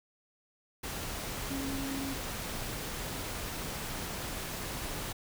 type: tone in noise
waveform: sine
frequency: 272.2 Hz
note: C#4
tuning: 31 cents flat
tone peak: -35 dBFS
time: 1.5-2.14 s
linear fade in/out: 10 ms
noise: pink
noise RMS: -38 dBFS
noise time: 0.83-5.13 s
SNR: 0 dB
effects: none